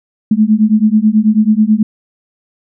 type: beating tone pair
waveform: sine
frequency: 210.6 / 219.8 Hz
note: G#3 / A3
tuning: +24 / -2 cents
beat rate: 9.2 Hz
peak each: -10 dBFS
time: 0.31-1.83 s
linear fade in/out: 5 ms
effects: none